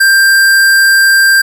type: tone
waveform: square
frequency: 1583 Hz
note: G6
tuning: 17 cents sharp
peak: -5 dBFS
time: 0-1.42 s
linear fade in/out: 10 ms
effects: none